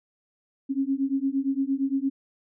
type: beating tone pair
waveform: sine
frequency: 267.7 / 276.4 Hz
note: C4 / C#4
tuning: +40 / -5 cents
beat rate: 8.7 Hz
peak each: -26 dBFS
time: 0.69-2.1 s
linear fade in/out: 20 ms
effects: none